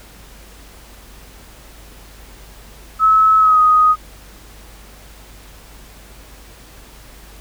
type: tone with pitch glide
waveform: sine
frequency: 1295 to 1248.7 Hz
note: E6 to D#6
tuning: -31 to +6 cents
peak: -8 dBFS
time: 2.99-3.96 s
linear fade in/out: 50 ms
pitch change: -63 cents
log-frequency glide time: 3.38-3.6 s
effects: added 50 Hz sine -41 dBFS peak until 7.4 s + pink hiss -43 dBFS RMS until 7.4 s